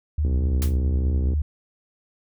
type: tone with vibrato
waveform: sine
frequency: 73.42 Hz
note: D2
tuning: in tune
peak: -19 dBFS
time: 0.18-1.42 s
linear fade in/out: 5 ms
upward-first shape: sine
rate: 4.5 Hz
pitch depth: 55 cents each way
type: click train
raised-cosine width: 3 ms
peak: -18 dBFS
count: 70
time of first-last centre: 0.25-1.335 s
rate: 63.6 Hz
type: noise with exponential decay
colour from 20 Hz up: white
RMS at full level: -29 dBFS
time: 0.62-0.77 s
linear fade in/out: 0 ms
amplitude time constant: 31 ms
effects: none